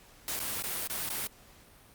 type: noise with dropouts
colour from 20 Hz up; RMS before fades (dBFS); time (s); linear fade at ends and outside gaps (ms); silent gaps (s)
white; -34; 0.28-1.27; 1; 0.393-0.401 / 0.624-0.638 / 0.873-0.899 / 1.091-1.101
effects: pink hiss -57 dBFS RMS until 1.94 s + Opus 48 kbps